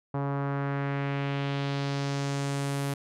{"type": "tone with low-pass filter sweep", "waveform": "sawtooth", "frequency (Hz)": 140, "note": "C#3", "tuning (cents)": 18, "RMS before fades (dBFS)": -30, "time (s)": [0.14, 2.94], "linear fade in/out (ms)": 5, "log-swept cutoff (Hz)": [1000, 12000], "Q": 1.6, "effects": []}